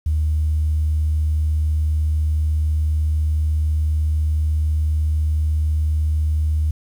sine tone, 77 Hz, D#2, 17 cents flat, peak -15 dBFS, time 0.06-6.71 s, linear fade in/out 5 ms, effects tanh soft clip ceiling -11 dBFS + 8-bit

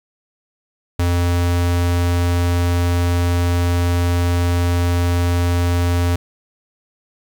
square tone, 87.31 Hz, F2, in tune, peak -15 dBFS, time 0.99-6.16 s, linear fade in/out 5 ms, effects 8-bit

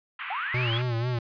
white band-pass noise, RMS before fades -36 dBFS, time 0.19-0.82 s, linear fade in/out 5 ms, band 1000 to 2800 Hz, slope 48 dB/octave
sine linear sweep, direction up, 704 to 3433 Hz, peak -29 dBFS, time 0.3-0.78 s, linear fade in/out 5 ms
square tone with vibrato, 120 Hz, B2, 49 cents flat, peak -26 dBFS, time 0.54-1.19 s, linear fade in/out 5 ms, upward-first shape sine, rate 4.1 Hz, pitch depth 88 cents each way
effects resampled to 11025 Hz

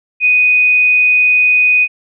sine tone, 2489 Hz, D#7, in tune, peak -7 dBFS, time 0.2-1.88 s, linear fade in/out 50 ms, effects none

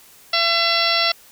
harmonic tone with a mistuned harmonic, 675 Hz, E5, 41 cents sharp, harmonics 1 / 2 / 3 / 4 / 5 / 6 / 7 / 8, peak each -24 / -24 / -24 / -24 / -24 / -24 / -24 / -24 dBFS, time 0.33-1.12 s, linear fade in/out 5 ms, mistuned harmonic 7, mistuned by -59 cents, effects white hiss -48 dBFS RMS until 1.31 s

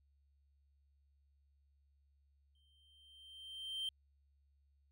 triangle tone with exponential growth, 3136 Hz, G7, in tune, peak -35 dBFS, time 2.55-3.89 s, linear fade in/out 2 ms, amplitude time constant 290 ms, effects added 70 Hz sine -70 dBFS peak until 4.91 s

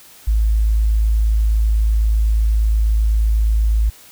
sine tone, 54.1 Hz, A1, 29 cents flat, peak -12 dBFS, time 0.27-3.9 s, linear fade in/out 10 ms, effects white hiss -44 dBFS RMS until 4.11 s

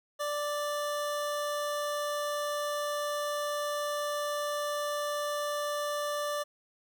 25% pulse tone, 587.3 Hz, D5, in tune, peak -27 dBFS, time 0.19-6.44 s, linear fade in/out 20 ms, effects none

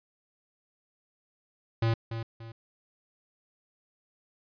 square tone with echo, 114 Hz, A#2, 38 cents flat, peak -24 dBFS, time 1.82-1.94 s, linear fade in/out 5 ms, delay 290 ms, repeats 2, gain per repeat -9 dB, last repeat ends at 2.52 s, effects resampled to 11025 Hz

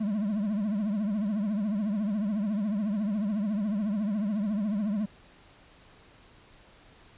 triangle tone with vibrato, 207.7 Hz, G#3, in tune, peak -24 dBFS, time 0-5.06 s, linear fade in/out 10 ms, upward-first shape triangle, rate 14 Hz, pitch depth 150 cents each way, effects pink hiss -56 dBFS RMS until 7.17 s + resampled to 8000 Hz

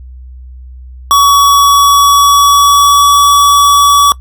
square tone with pitch glide, 1129 to 1140.8 Hz, C#6 to C#6, +31 to +49 cents, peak -4 dBFS, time 1.11-4.12 s, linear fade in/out 0 ms, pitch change +18 cents, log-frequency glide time 1.45-3.19 s, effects noise-tail reverb RT60 0.1 s tail -21 dB re dry + added 63 Hz sine -27 dBFS peak until 4.2 s

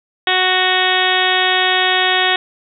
harmonic tone, 370 Hz, F#4, in tune, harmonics 1 / 2 / 3 / 4 / 5 / 6 / 7 / 8 / 9 / 10, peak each -23 / -19 / -24 / -23 / -18 / -24 / -24 / -24 / -20 / -22 dBFS, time 0.27-2.36 s, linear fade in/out 2 ms, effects none

